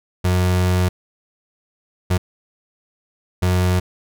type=tone bursts at uneven times; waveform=35% pulse; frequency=90.9 Hz; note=F#2; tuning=30 cents flat; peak=-13 dBFS; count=3; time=0.24-0.89 / 2.1-2.18 / 3.42-3.8 s; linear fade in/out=10 ms; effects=none